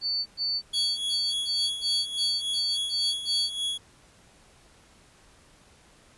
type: tone bursts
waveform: sine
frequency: 4500 Hz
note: C#8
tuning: 25 cents sharp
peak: -25 dBFS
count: 10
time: 0.01-3.5 s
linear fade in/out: 50 ms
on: 250 ms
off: 110 ms
type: tone with tremolo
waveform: 45% pulse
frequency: 3349 Hz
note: G#7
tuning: 14 cents sharp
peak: -26 dBFS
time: 0.73-3.78 s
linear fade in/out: 10 ms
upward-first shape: sine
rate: 3.5 Hz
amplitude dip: 60%
effects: pink hiss -57 dBFS RMS until 6.17 s + resampled to 24000 Hz